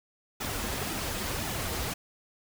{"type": "noise with flanger", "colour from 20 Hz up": "pink", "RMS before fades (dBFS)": -33, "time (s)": [0.4, 1.94], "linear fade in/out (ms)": 10, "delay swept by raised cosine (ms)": [1.8, 7.1], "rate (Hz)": 1.9, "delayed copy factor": -0.65, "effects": []}